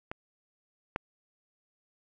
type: clicks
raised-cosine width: 0.5 ms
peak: -21 / -15 dBFS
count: 2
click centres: 0.115 / 0.961 s
effects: none